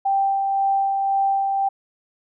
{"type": "tone with tremolo", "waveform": "sine", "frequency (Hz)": 785, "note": "G5", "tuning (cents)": 2, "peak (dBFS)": -16, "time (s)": [0.05, 1.69], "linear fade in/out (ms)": 10, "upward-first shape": "sine", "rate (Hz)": 1.9, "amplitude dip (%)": 30, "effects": []}